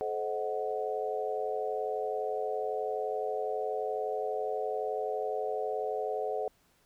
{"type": "chord", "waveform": "sine", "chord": "A diminished seventh", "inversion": "none", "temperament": "equal with one note detuned", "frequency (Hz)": [431.4, 523.3, 622.3, 740], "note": ["A4", "C5", "Eb5", "Gb5"], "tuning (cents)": [-34, 0, 0, 0], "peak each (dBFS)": [-34, -37, -38, -36], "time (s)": [0.01, 6.48], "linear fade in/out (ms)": 0, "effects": ["pink hiss -68 dBFS RMS until 6.85 s"]}